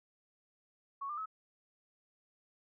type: tone with pitch steps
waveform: sine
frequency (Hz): 1108.7 / 1195.2 / 1288.4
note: C#6 / D6 / E6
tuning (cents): 0 / +30 / -40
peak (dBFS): -37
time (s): 1.01-1.259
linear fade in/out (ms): 10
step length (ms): 83
effects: none